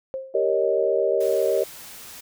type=tone with exponential decay; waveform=sine; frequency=530 Hz; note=C5; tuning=22 cents sharp; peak=-24 dBFS; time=0.14-0.51 s; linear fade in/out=0 ms; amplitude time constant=79 ms
type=chord; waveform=sine; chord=Eb dominant seventh; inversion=first; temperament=equal; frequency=392 / 466.2 / 554.4 / 622.3 Hz; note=G4 / Bb4 / Db5 / Eb5; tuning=0 / 0 / 0 / 0 cents; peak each=-24 dBFS; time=0.34-1.64 s; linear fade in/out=10 ms
type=noise; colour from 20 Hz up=white; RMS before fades=-41 dBFS; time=1.2-2.21 s; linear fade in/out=10 ms
effects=none